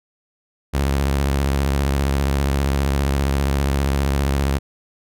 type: tone with vibrato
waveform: sawtooth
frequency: 69.1 Hz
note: C#2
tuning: 5 cents flat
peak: -13 dBFS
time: 0.73-4.59 s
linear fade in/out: 20 ms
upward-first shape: square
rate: 15 Hz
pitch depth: 68 cents each way
effects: none